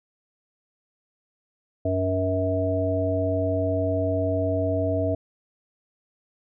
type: harmonic tone with a mistuned harmonic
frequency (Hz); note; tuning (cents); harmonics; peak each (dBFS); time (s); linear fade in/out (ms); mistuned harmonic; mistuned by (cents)
94.5; F#2; +37; 1 / 3 / 5 / 7; -26 / -28 / -30 / -25; 1.85-5.15; 5; 7; -42
effects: none